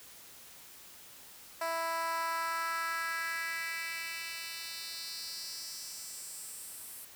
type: tone with high-pass filter sweep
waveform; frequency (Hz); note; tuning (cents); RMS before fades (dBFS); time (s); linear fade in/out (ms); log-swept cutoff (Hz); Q
10% pulse; 330; E4; +2; -38; 1.61-7.05; 5; 720 to 11000; 2.4
effects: white hiss -53 dBFS RMS until 7.15 s